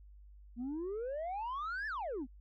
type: exponential two-way sweep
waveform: sine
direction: up then down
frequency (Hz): 229.1 to 1784 to 229.1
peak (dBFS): -34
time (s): 0.56-2.27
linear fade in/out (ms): 50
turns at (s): 1.87
effects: tanh soft clip ceiling -35 dBFS + added 50 Hz sine -53 dBFS peak until 2.4 s